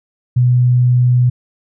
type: tone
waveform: sine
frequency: 124 Hz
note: B2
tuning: 7 cents sharp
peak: -8 dBFS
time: 0.36-1.3 s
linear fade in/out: 10 ms
effects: none